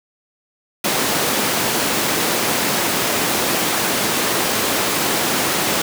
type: high-pass noise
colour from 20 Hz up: pink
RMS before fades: -19 dBFS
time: 0.84-5.82 s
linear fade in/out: 5 ms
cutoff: 220 Hz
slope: 12 dB/octave
effects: none